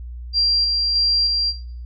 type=tone with tremolo; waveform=sine; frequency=4745 Hz; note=D8; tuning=17 cents sharp; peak=-14 dBFS; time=0.33-1.54 s; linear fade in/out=50 ms; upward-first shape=square; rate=1.6 Hz; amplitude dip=25%; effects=noise-tail reverb RT60 0.5 s tail -19 dB re dry + added 60 Hz sine -30 dBFS peak until 1.85 s